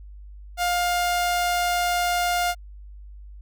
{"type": "tone", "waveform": "sawtooth", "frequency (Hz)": 706, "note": "F5", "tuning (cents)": 19, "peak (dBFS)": -17, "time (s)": [0.57, 2.55], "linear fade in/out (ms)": 50, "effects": ["added 50 Hz sine -39 dBFS peak until 3.41 s"]}